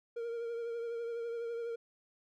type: tone with vibrato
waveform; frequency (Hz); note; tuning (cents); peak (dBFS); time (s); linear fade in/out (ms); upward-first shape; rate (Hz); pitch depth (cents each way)
triangle; 466.2; A#4; 0; -34; 0.16-1.76; 10; triangle; 12; 34
effects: none